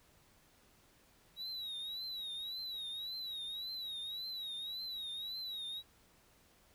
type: tone with vibrato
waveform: triangle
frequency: 3857 Hz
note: B7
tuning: 42 cents flat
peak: -39 dBFS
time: 1.36-5.83 s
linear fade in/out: 50 ms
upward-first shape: triangle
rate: 1.8 Hz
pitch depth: 120 cents each way
effects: pink hiss -67 dBFS RMS until 6.74 s